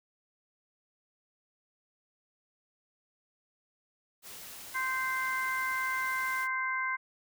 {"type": "noise", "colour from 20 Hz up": "white", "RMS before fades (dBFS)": -46, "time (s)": [4.22, 6.48], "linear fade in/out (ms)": 50}
{"type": "harmonic tone", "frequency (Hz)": 520, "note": "C5", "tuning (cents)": -11, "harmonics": [2, 3, 4], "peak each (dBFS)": [-34, -34, -34], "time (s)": [4.74, 6.97], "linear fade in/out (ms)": 20}
{"effects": []}